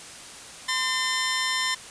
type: tone pair together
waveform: 15% pulse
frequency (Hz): 1028.8 / 1800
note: C6 / A6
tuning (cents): -30 / +39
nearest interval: minor seventh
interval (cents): 969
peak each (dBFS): -20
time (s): 0.68-1.75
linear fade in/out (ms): 10
effects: white hiss -42 dBFS RMS until 1.9 s + resampled to 22050 Hz